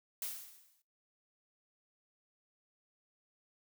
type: noise with exponential decay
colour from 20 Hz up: blue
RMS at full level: -37 dBFS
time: 0.22-0.82 s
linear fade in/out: 2 ms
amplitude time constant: 130 ms
effects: noise-tail reverb RT60 0.2 s tail -17 dB re dry